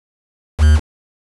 triangle tone with quantisation, 76.1 Hz, D#2, 38 cents flat, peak -4 dBFS, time 0.58-0.8 s, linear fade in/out 50 ms, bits 4, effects resampled to 24000 Hz

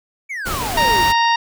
triangle exponential sweep, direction down, 2315 to 321.6 Hz, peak -22 dBFS, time 0.29-1.04 s, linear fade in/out 20 ms
pink noise, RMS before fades -24 dBFS, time 0.45-1.13 s, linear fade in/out 20 ms
harmonic tone, 930 Hz, A#5, 4 cents flat, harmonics 1 / 2 / 3 / 4 / 5 / 6, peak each -14 / -20 / -24 / -26 / -28 / -30 dBFS, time 0.77-1.36 s, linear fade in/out 5 ms
effects none

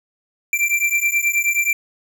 square beating tone pair, 2349 / 2358.4 Hz, D7 / D7, 0 / +7 cents, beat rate 9.4 Hz, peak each -20 dBFS, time 0.53-1.73 s, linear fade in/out 2 ms, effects none

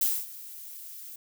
violet noise with ADSR envelope, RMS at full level -24 dBFS, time 0.01-1.16 s, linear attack 5 ms, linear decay 240 ms, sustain -19 dB, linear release 5 ms, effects none

